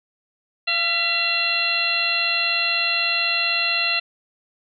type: harmonic tone with a mistuned harmonic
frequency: 683 Hz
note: F5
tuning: 39 cents flat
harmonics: 1 / 2 / 3 / 4 / 5 / 6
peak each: -33 / -30 / -29 / -21 / -31 / -24 dBFS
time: 0.67-4 s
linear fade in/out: 10 ms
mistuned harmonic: 3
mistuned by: -53 cents
effects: none